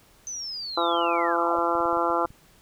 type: linear sweep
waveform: sine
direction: down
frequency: 6200 to 496.1 Hz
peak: -31 dBFS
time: 0.27-1.57 s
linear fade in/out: 0 ms
type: harmonic tone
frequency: 170 Hz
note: F3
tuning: 46 cents flat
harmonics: 2 / 3 / 4 / 5 / 6 / 7 / 8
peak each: -29 / -29 / -29 / -29 / -29 / -29 / -29 dBFS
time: 0.77-2.26 s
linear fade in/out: 5 ms
type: clicks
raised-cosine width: 5 ms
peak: -35 dBFS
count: 9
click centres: 1.586 / 1.753 / 1.804 / 1.856 / 1.929 / 1.971 / 2.102 / 2.252 / 2.305 s
effects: pink hiss -57 dBFS RMS until 2.61 s